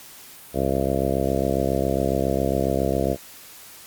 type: harmonic tone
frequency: 67.3 Hz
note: C2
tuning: 49 cents sharp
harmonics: 1 / 2 / 3 / 4 / 5 / 6 / 7 / 8 / 9 / 10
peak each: -29 / -29 / -29 / -29 / -29 / -29 / -29 / -29 / -29 / -29 dBFS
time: 0.53-3.17 s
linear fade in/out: 50 ms
effects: white hiss -44 dBFS RMS until 3.86 s + Opus 48 kbps